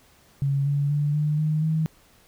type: tone with pitch steps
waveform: sine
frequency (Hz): 139 / 142.66 / 146.42 / 150.27 / 154.23 / 158.29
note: C#3 / D3 / D3 / D3 / D#3 / D#3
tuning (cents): +5 / -50 / -5 / +40 / -15 / +30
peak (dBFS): -20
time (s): 0.42-1.86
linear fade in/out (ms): 0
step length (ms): 240
effects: pink hiss -57 dBFS RMS until 2.27 s